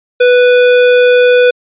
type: tone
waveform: square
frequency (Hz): 493.9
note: B4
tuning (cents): 0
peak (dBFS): -5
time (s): 0.2-1.51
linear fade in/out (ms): 10
effects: resampled to 8000 Hz